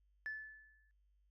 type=tone with exponential decay; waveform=sine; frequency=1739 Hz; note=A6; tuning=21 cents flat; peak=-37 dBFS; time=0.26-0.91 s; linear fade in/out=0 ms; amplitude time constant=140 ms; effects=tanh soft clip ceiling -36 dBFS + added 50 Hz sine -70 dBFS peak until 1.3 s